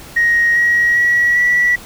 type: tone with pitch steps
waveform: sine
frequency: 1878 / 1900.9 / 1924.1 / 1947.6 Hz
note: A#6 / A#6 / B6 / B6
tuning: +12 / +33 / -46 / -25 cents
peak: -9 dBFS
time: 0.16-1.76 s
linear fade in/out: 10 ms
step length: 400 ms
effects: tanh soft clip ceiling -5 dBFS + pink hiss -36 dBFS RMS until 1.85 s